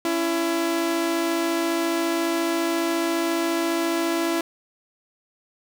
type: tone pair together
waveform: sawtooth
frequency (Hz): 280 / 334.5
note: C#4 / E4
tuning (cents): +18 / +25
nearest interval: minor third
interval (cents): 307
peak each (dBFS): -26 / -18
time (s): 0.05-4.41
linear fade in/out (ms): 2
effects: none